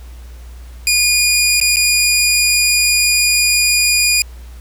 15% pulse tone with dropouts, 2442 Hz, D#7, 33 cents flat, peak -4 dBFS, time 0.87-4.22 s, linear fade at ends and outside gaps 1 ms, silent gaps 1.601-1.613 / 1.76-1.768 s, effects added 60 Hz sine -31 dBFS peak until 4.6 s + pink hiss -46 dBFS RMS until 4.6 s

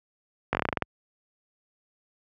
slowing click train, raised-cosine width 0.5 ms, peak -9 dBFS, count 10, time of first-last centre 0.53-0.823 s, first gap 19 ms, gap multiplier 1.13, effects high-pass 60 Hz 12 dB/octave

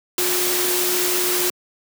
sine tone in noise, 360 Hz, F#4, 47 cents flat, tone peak -24 dBFS, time 0.18-1.5 s, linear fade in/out 2 ms, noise white, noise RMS -21 dBFS, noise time 0.18-1.5 s, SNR -6 dB, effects high-pass 200 Hz 12 dB/octave

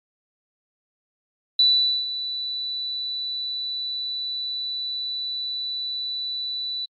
sine tone with ADSR envelope, 3969 Hz, B7, 8 cents sharp, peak -13 dBFS, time 1.59-6.86 s, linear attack 4 ms, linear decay 460 ms, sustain -13 dB, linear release 14 ms, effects AAC 32 kbps

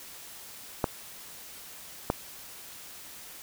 clicks, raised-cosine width 1 ms, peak -10 dBFS, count 2, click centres 0.842 / 2.101 s, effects white hiss -46 dBFS RMS until 3.42 s

